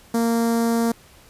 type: tone with notch filter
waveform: sawtooth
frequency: 231.2 Hz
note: A#3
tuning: 14 cents flat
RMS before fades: -20 dBFS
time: 0.14-0.92 s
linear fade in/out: 5 ms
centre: 2700 Hz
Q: 0.56
effects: pink hiss -50 dBFS RMS until 1.29 s + resampled to 32000 Hz